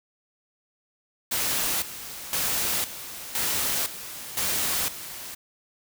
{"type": "noise with tremolo", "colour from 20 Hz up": "white", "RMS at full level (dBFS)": -26, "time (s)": [1.31, 5.35], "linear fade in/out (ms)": 10, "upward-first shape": "square", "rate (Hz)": 0.98, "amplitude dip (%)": 75, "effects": []}